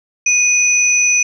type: tone pair together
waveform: sine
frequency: 2482 / 5977 Hz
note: D#7 / F#8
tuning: -5 / +17 cents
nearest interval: octave + minor third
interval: 1522 cents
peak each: -13 dBFS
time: 0.26-1.23 s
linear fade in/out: 5 ms
effects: none